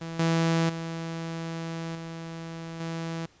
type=tone with level steps; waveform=sawtooth; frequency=164.81 Hz; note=E3; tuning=in tune; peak=-30 / -18 / -28 / -32 / -27 dBFS; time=0.01-3.26 s; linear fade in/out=5 ms; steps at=0.19 / 0.69 / 1.95 / 2.8 s; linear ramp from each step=5 ms; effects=pink hiss -60 dBFS RMS until 3.4 s + resampled to 16000 Hz